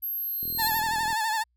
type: tone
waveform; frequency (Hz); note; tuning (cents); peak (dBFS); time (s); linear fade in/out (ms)
sine; 12544; G9; 0; -28; 0.02-0.81; 20
type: tone with exponential growth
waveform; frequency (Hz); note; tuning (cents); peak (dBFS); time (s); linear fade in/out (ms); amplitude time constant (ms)
sawtooth; 4186; C8; 0; -23; 0.17-0.68; 2; 110
type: click train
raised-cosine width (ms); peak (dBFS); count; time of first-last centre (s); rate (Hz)
3; -30; 30; 0.43-1.129; 41.5
type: tone with vibrato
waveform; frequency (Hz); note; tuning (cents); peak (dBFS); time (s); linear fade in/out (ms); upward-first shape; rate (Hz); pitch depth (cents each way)
30% pulse; 880; A5; 0; -22; 0.58-1.44; 20; sine; 12; 61
effects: added 60 Hz sine -68 dBFS peak until 1.56 s